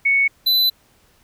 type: tone pair in turn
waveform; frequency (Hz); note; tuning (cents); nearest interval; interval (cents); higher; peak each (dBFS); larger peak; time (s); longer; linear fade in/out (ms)
sine / square; 2217 / 4005; C#7 / B7; 0 / +23; minor seventh; 1023; second; -13 / -14; first; 0.05-0.28 / 0.46-0.7; second; 10
effects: pink hiss -57 dBFS RMS until 1.23 s